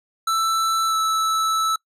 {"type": "tone with pitch glide", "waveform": "square", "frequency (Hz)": [1326, 1311.5], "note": ["E6", "E6"], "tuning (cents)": [10, -9], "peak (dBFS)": -19, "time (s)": [0.27, 1.76], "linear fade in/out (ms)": 5, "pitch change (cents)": -19, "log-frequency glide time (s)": [0.87, 0.95], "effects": ["noise-tail reverb RT60 0.1 s tail -24 dB re dry", "low-pass 12000 Hz 12 dB/octave"]}